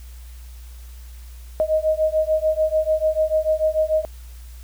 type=beating tone pair; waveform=sine; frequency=622.3 / 629.1 Hz; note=D#5 / D#5; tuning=0 / +19 cents; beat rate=6.8 Hz; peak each=-20 dBFS; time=1.6-4.05 s; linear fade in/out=0 ms; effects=added 60 Hz sine -36 dBFS peak until 4.63 s + white hiss -51 dBFS RMS until 4.63 s